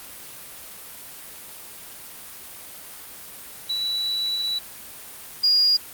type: tone pair in turn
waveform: sine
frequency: 3938 / 4850 Hz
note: B7 / D#8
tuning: -6 / -45 cents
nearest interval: major third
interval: 361 cents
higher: second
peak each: -22 / -15 dBFS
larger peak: second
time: 3.69-4.59 / 5.43-5.77 s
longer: first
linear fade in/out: 10 ms
effects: white hiss -40 dBFS RMS until 5.93 s + Opus 32 kbps